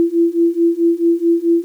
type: beating tone pair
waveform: sine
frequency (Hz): 335 / 339.6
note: E4 / F4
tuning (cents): +28 / -48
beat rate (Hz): 4.6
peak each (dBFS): -15 / -14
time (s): 0-1.64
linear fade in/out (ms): 0
effects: 8-bit